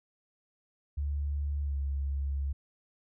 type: tone with pitch glide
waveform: sine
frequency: 72 to 69.47 Hz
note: D2 to C#2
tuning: -34 to +4 cents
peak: -29 dBFS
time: 0.97-2.53 s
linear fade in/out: 10 ms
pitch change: -62 cents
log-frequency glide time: 1.63-1.76 s
effects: none